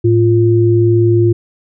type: tone pair together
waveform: sine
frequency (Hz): 110 / 348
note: A2 / F4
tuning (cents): 0 / -6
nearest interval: octave + minor sixth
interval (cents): 1994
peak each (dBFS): -10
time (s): 0.04-1.33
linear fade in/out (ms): 10
effects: none